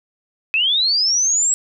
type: linear sweep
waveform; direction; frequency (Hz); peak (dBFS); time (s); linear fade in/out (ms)
sine; up; 2514 to 7780; -14; 0.54-1.54; 0
effects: none